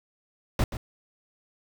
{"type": "noise with echo", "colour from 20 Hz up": "brown", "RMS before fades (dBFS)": -22, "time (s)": [0.59, 0.64], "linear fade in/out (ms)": 2, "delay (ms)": 130, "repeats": 1, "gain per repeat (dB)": -11, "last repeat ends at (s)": 0.77, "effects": []}